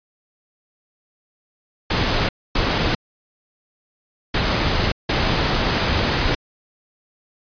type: noise bursts at uneven times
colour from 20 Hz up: pink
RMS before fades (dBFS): -19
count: 4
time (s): 1.9-2.29 / 2.55-2.95 / 4.34-4.92 / 5.09-6.35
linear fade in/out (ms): 5
effects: resampled to 11025 Hz